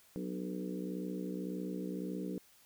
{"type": "harmonic tone with a mistuned harmonic", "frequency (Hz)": 61.8, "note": "B1", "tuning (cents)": 2, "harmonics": [3, 4, 5, 6, 7, 8], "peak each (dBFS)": [-40, -46, -42, -48, -46, -49], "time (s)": [0.16, 2.38], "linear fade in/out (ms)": 0, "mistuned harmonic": 5, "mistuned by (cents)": -43, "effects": ["white hiss -64 dBFS RMS until 2.65 s"]}